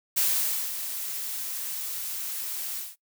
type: noise with ADSR envelope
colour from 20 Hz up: blue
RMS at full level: -23 dBFS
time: 0.16-2.96 s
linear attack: 15 ms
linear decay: 530 ms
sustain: -10 dB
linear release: 190 ms
effects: noise-tail reverb RT60 0.1 s tail -19 dB re dry